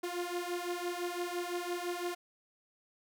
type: beating tone pair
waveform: sawtooth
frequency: 349.2 / 355.1 Hz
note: F4 / F4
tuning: 0 / +29 cents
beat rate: 5.9 Hz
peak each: -34 / -34 dBFS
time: 0.03-2.15 s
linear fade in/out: 10 ms
effects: none

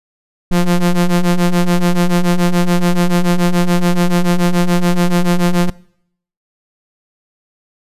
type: ring-modulated tone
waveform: square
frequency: 87.31 Hz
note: F2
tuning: in tune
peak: -7 dBFS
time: 0.51-5.7 s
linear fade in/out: 5 ms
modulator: 90.8 Hz
effects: noise-tail reverb RT60 0.7 s tail -23 dB re dry + resampled to 32000 Hz

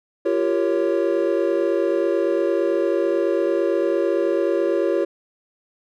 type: chord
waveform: triangle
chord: G half-diminished seventh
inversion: third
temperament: equal with one note detuned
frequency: 343 / 392 / 466.2 / 554.4 Hz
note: F4 / G4 / Bb4 / Db5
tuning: -31 / 0 / 0 / 0 cents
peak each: -20 / -21 / -24 / -21 dBFS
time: 0.25-5.05 s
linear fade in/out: 10 ms
effects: none

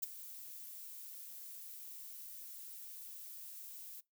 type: noise with ADSR envelope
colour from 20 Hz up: violet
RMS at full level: -35 dBFS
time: 0.02-4.01 s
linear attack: 14 ms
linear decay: 14 ms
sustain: -15 dB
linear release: 15 ms
effects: noise-tail reverb RT60 0.2 s tail -23 dB re dry

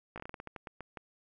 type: slowing click train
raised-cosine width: 0.5 ms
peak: -27 dBFS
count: 13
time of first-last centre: 0.16-0.972 s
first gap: 17 ms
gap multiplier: 1.23
effects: none

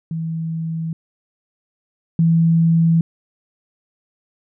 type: tone pair in turn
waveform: sine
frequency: 162.7 / 165.16 Hz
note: E3 / E3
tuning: -22 / +4 cents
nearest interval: unison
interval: 26 cents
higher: second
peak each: -21 / -11 dBFS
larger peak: second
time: 0.11-0.93 / 2.19-3.01 s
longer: neither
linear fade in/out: 2 ms
effects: none

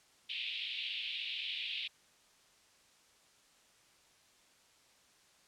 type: band-pass noise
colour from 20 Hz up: pink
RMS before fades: -40 dBFS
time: 0.29-1.88 s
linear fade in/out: 10 ms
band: 2500 to 3800 Hz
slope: 48 dB/octave
effects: white hiss -66 dBFS RMS until 5.47 s + low-pass 8000 Hz 12 dB/octave

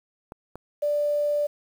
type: clicks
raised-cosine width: 1 ms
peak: -24 dBFS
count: 2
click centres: 0.321 / 0.556 s
type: tone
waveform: sine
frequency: 587.3 Hz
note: D5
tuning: in tune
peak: -21 dBFS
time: 0.82-1.47 s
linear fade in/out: 10 ms
effects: 8-bit

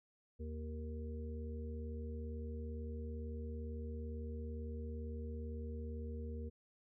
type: harmonic tone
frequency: 77.8 Hz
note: D#2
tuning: in tune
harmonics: 1 / 3 / 5 / 6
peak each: -42 / -49 / -56 / -51 dBFS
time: 0.39-6.5 s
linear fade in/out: 20 ms
effects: none

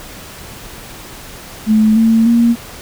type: tone with pitch steps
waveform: sine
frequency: 216.8 / 225.4 / 234.2 Hz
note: A3 / A3 / A#3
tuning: -25 / +42 / +8 cents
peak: -7 dBFS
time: 1.66-2.56 s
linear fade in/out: 50 ms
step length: 300 ms
effects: pink hiss -33 dBFS RMS until 2.81 s

